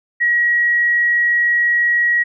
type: tone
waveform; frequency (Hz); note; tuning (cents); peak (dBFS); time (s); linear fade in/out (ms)
sine; 1907; A#6; +39; -12; 0.2-2.24; 20
effects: none